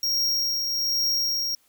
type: tone with tremolo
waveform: square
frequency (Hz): 5588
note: F8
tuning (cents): 0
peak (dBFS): -21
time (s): 0.03-1.55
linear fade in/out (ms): 2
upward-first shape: triangle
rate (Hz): 1.2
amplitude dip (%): 40
effects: white hiss -63 dBFS RMS until 1.68 s